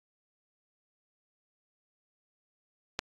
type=click; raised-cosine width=0.2 ms; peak=-12 dBFS; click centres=2.991 s; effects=AAC 64 kbps